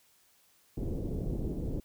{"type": "low-pass noise", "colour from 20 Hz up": "pink", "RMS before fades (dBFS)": -34, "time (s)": [0.77, 1.8], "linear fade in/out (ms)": 5, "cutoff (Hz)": 450, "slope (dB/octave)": 24, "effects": ["white hiss -66 dBFS RMS until 1.84 s"]}